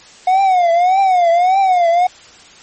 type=tone with vibrato; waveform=triangle; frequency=726 Hz; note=F#5; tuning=33 cents flat; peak=-7 dBFS; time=0.27-2.07 s; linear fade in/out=5 ms; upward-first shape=triangle; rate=1.7 Hz; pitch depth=150 cents each way; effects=white hiss -41 dBFS RMS until 2.62 s + MP3 32 kbps

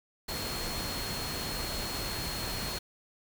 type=tone in noise; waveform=sine; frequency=4286 Hz; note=C8; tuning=41 cents sharp; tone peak=-39 dBFS; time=0.28-2.79 s; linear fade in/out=10 ms; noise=pink; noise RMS=-36 dBFS; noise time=0.28-2.79 s; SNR=-6 dB; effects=none

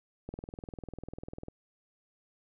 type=click train; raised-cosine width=2 ms; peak=-27 dBFS; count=25; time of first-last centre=0.29-1.484 s; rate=20.1 Hz; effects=none

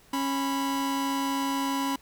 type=tone pair together; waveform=45% pulse; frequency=274.2 / 989.6 Hz; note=C#4 / B5; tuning=-19 / +3 cents; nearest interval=octave + minor seventh; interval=2222 cents; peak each=-28 / -30 dBFS; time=0.13-1.96 s; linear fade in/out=5 ms; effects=pink hiss -57 dBFS RMS until 2.01 s

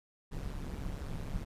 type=noise with amplitude modulation; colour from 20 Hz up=brown; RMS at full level=-35 dBFS; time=0.31-1.45 s; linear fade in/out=20 ms; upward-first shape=sine; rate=141 Hz; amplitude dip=80%; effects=resampled to 32000 Hz

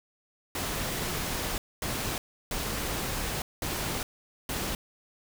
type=noise bursts at uneven times; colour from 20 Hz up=pink; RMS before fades=-32 dBFS; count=5; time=0.55-1.58 / 1.82-2.18 / 2.51-3.42 / 3.62-4.03 / 4.49-4.75 s; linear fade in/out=2 ms; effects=none

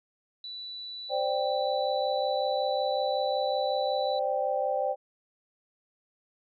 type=tone; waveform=sine; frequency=3959 Hz; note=B7; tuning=3 cents sharp; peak=-37 dBFS; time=0.44-4.19 s; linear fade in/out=2 ms
type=chord; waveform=sine; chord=C suspended second; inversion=none; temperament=just; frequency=523.3 / 588.7 / 784.9 Hz; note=C5 / D5 / G5; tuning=0 / +4 / +2 cents; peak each=-30 dBFS; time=1.09-4.96 s; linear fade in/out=50 ms
effects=none

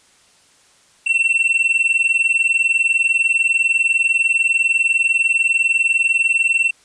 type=tone pair together; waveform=triangle; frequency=2693 / 2713 Hz; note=E7 / E7; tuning=+36 / +49 cents; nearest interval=unison; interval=13 cents; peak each=-15 dBFS; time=1.06-6.71 s; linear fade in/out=10 ms; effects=white hiss -53 dBFS RMS until 6.84 s + resampled to 22050 Hz

